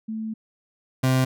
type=tone pair in turn; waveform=sine / 30% pulse; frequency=220 / 130.04 Hz; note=A3 / C3; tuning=0 / -10 cents; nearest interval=major sixth; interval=910 cents; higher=first; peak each=-27 / -15 dBFS; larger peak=second; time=0.08-0.34 / 1.03-1.25 s; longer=first; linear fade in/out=10 ms; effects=none